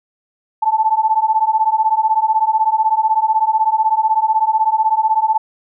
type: beating tone pair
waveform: sine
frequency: 868 / 884 Hz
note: A5 / A5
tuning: -24 / +8 cents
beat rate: 16 Hz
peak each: -15 dBFS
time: 0.62-5.38 s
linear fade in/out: 10 ms
effects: none